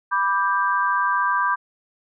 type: chord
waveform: sine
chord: G major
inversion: first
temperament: equal with one note detuned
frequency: 987.8 / 1174.7 / 1578.9 Hz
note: B5 / D6 / G6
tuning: 0 / 0 / +12 cents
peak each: -22 / -22 / -23 dBFS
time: 0.11-1.56 s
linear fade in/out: 20 ms
effects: none